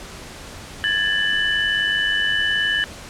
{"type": "tone cluster", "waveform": "sine", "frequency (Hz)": [1669, 1768, 2986], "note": ["G#6", "A6", "F#7"], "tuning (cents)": [8, 8, 15], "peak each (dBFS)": -22, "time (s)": [0.84, 2.84], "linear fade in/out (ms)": 0, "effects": ["pink hiss -37 dBFS RMS until 3.09 s", "low-pass 9000 Hz 12 dB/octave"]}